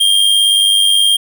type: tone with amplitude modulation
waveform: square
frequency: 3208 Hz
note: G7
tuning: 39 cents sharp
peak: -7 dBFS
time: 0-1.17 s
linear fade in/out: 10 ms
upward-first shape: sine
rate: 98.7 Hz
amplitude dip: 45%
effects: 8-bit